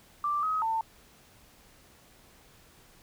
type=tone with pitch steps; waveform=sine; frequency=1176 / 1268 / 896 Hz; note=D6 / D#6 / A5; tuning=+2 / +32 / +31 cents; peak=-26 dBFS; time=0.24-0.81 s; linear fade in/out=2 ms; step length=190 ms; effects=pink hiss -58 dBFS RMS until 3.02 s